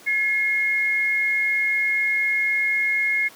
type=tone pair together; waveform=sine; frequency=1708 / 2152 Hz; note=G#6 / C7; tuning=+48 / +48 cents; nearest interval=major third; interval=400 cents; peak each=-28 / -19 dBFS; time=0.06-3.29 s; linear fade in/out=20 ms; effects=pink hiss -46 dBFS RMS until 3.35 s + high-pass 300 Hz 12 dB/octave